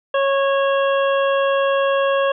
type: harmonic tone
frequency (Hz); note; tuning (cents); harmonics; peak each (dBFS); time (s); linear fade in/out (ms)
550; C#5; -14; 1 / 2 / 3 / 5 / 6; -16 / -22 / -26 / -30 / -32; 0.14-2.32; 5
effects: none